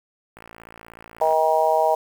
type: click train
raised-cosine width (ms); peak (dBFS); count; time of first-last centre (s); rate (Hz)
0.5; -26; 55; 0.37-1.326; 56.5
type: harmonic tone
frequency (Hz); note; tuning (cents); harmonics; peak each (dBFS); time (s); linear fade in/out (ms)
158.5; D#3; +32; 3 / 4 / 5 / 6; -25 / -19 / -21 / -23; 1.21-1.95; 5
effects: 7-bit